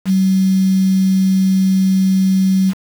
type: tone with quantisation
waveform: sine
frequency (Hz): 190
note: F#3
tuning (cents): +46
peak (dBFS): -10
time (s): 0.05-2.74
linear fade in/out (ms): 50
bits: 5
effects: none